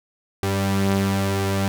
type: tone pair together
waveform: sawtooth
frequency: 97.49 / 196 Hz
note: G2 / G3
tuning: -9 / 0 cents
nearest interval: octave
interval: 1209 cents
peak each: -18 dBFS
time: 0.43-1.68 s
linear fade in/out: 0 ms
effects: none